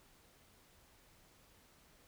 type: silence
effects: pink hiss -66 dBFS RMS until 2.07 s